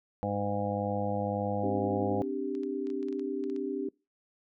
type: harmonic tone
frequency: 101.8 Hz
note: G#2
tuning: 34 cents flat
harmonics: 1 / 2 / 3 / 5 / 6 / 7 / 8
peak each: -36 / -35 / -40 / -34 / -39 / -38 / -37 dBFS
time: 0.23-2.22 s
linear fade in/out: 0 ms
type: chord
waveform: sine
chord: C suspended second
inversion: none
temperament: just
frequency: 261.6 / 294.3 / 392.4 Hz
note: C4 / D4 / G4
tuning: 0 / +4 / +2 cents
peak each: -36 / -35 / -34 dBFS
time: 1.63-3.89 s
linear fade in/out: 5 ms
type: clicks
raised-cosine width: 0.2 ms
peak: -36 dBFS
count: 11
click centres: 2.551 / 2.634 / 2.87 / 2.902 / 3.029 / 3.085 / 3.127 / 3.195 / 3.439 / 3.499 / 3.563 s
effects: noise-tail reverb RT60 0.3 s tail -26 dB re dry